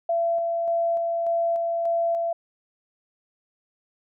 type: tone with tremolo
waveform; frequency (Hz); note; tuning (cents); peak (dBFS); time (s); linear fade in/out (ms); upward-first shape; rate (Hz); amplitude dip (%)
sine; 675; E5; +41; -20; 0.09-2.33; 5; square; 1.7; 25
effects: none